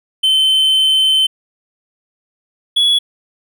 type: tone pair in turn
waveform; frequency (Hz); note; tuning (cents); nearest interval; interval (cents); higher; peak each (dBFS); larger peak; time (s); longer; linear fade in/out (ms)
triangle; 3076 / 3380; G7 / G#7; -33 / +30; major second; 163; second; -8; neither; 0.23-1.27 / 2.76-2.99; first; 10
effects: none